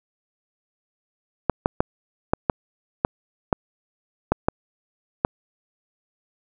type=clicks; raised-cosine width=1 ms; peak=-3 dBFS; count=10; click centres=1.497 / 1.659 / 1.805 / 2.335 / 2.498 / 3.049 / 3.528 / 4.32 / 4.485 / 5.249 s; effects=none